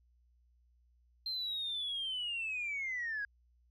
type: linear sweep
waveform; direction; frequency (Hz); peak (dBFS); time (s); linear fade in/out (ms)
sine; down; 4165 to 1618; -34; 1.26-3.25; 2
effects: tanh soft clip ceiling -31 dBFS + added 60 Hz sine -66 dBFS peak until 3.7 s